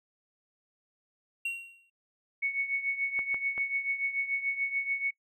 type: tone with exponential decay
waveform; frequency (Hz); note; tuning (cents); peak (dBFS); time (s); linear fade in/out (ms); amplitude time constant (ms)
triangle; 2747; F7; -29; -26; 1.45-1.9; 5; 97
type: tone with tremolo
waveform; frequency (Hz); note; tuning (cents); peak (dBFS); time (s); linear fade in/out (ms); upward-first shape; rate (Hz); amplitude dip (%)
sine; 2217; C#7; 0; -25; 2.42-5.11; 10; triangle; 6.9; 80
type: clicks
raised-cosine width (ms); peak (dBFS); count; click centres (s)
0.5; -26; 3; 3.191 / 3.344 / 3.579
effects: noise-tail reverb RT60 0.1 s tail -24 dB re dry